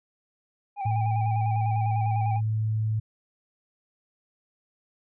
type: tone with vibrato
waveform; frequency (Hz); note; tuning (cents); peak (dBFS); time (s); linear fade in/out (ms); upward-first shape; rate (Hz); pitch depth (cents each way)
triangle; 794; G5; +22; -26; 0.76-2.41; 50; square; 10; 45
type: tone with pitch glide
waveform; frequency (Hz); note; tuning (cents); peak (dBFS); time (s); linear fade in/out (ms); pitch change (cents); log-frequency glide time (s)
sine; 110 to 109.18; A2 to A2; 0 to -13; -23; 0.85-3; 10; -13; 0.98-2.45
effects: resampled to 8000 Hz